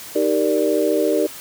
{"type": "chord", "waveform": "sine", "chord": "Eb major seventh", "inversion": "none", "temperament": "equal", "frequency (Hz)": [311.1, 392, 466.2, 587.3], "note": ["Eb4", "G4", "Bb4", "D5"], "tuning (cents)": [0, 0, 0, 0], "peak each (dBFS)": -21, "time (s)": [0.15, 1.27], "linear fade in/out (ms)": 10, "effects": ["white hiss -36 dBFS RMS until 1.4 s", "high-pass 60 Hz 12 dB/octave"]}